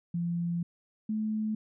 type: tone pair in turn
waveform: sine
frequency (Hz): 171.5 / 216.1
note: F3 / A3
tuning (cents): -31 / -31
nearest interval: major third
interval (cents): 400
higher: second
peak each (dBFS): -28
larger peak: neither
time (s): 0.14-0.63 / 1.09-1.55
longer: first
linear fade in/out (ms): 5
effects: none